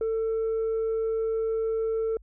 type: tone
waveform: sine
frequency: 446.7 Hz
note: A4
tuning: 26 cents sharp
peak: -22 dBFS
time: 0.01-2.17 s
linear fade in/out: 2 ms
effects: tanh soft clip ceiling -23 dBFS + added 50 Hz sine -49 dBFS peak until 2.22 s